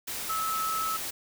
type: tone in noise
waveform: sine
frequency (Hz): 1300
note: E6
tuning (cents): -24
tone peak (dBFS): -28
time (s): 0.29-0.97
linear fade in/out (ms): 10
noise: white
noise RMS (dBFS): -35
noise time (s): 0.07-1.11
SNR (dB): +4
effects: none